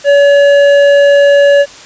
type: tone with hard clipping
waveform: sine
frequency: 568 Hz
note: C#5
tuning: 42 cents sharp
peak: -5 dBFS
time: 0.04-1.66 s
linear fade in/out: 50 ms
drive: 9 dB
effects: white hiss -33 dBFS RMS until 1.85 s + resampled to 16000 Hz